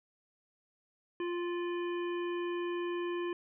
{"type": "harmonic tone with a mistuned harmonic", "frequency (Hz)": 349.2, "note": "F4", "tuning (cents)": 0, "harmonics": [1, 3, 5, 7, 9], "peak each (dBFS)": [-33, -43, -47, -50, -52], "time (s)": [1.2, 3.33], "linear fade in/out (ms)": 2, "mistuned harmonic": 9, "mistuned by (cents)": -68, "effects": []}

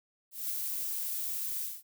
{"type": "noise with ADSR envelope", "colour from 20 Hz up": "violet", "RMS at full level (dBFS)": -33, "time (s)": [0.31, 1.83], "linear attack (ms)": 190, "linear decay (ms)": 4, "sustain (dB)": -2, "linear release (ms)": 210, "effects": []}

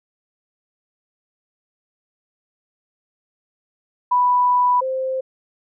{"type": "tone pair in turn", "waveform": "sine", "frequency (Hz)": [987.8, 523.3], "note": ["B5", "C5"], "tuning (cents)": [0, 0], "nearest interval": "major seventh", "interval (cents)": 1100, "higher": "first", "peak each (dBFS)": [-13, -20], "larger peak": "first", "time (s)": [[4.11, 4.81], [4.81, 5.21]], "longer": "first", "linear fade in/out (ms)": 10, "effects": []}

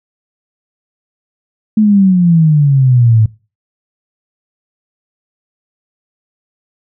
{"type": "exponential sweep", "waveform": "sine", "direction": "down", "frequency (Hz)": [219, 107.4], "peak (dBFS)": -5, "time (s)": [1.77, 3.26], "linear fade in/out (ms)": 5, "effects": ["noise-tail reverb RT60 0.3 s tail -21 dB re dry"]}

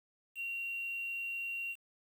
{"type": "tone with quantisation", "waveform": "sine", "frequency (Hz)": 2752, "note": "F7", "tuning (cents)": -26, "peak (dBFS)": -36, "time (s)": [0.35, 1.76], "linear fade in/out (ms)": 50, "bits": 9, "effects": []}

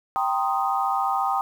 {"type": "chord", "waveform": "sine", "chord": "C minor seventh", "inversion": "second", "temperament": "equal", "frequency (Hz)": [784, 932.3, 1046.5, 1244.5], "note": ["G5", "Bb5", "C6", "Eb6"], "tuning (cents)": [0, 0, 0, 0], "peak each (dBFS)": [-24, -29, -29, -26], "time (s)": [0.16, 1.41], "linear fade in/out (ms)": 0, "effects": ["8-bit"]}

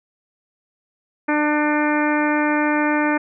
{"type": "harmonic tone with a mistuned harmonic", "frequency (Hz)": 298.8, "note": "D4", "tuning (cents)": 30, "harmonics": [1, 2, 3, 4, 5, 6, 7, 8], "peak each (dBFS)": [-19, -25, -24, -29, -26, -27, -30, -31], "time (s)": [1.28, 3.18], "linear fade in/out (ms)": 10, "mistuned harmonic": 7, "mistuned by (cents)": 21, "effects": []}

